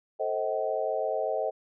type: chord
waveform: sine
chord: A diminished seventh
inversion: none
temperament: just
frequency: 440 / 528 / 633.6 / 760.3 Hz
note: A4 / C5 / Eb5 / Gb5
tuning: 0 / +16 / +31 / +47 cents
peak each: -33 / -32 / -30 / -34 dBFS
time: 0.19-1.51 s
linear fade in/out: 20 ms
effects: none